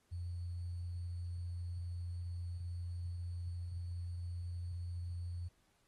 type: tone with sample-and-hold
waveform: sine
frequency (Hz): 87.4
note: F2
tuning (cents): +2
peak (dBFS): -39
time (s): 0.11-5.49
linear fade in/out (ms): 20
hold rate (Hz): 4410
effects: pink hiss -75 dBFS RMS until 5.87 s + AAC 32 kbps